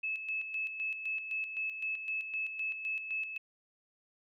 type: tone with tremolo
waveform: sine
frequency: 2600 Hz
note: E7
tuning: 24 cents flat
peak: -32 dBFS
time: 0.03-3.38 s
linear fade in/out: 10 ms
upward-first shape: square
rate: 3.9 Hz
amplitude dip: 55%
effects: none